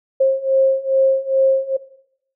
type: beating tone pair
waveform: sine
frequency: 533 / 535.4 Hz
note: C5 / C5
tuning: +32 / +40 cents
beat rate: 2.4 Hz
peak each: -17 / -15 dBFS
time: 0.2-1.77 s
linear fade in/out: 10 ms
effects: noise-tail reverb RT60 0.7 s tail -17 dB re dry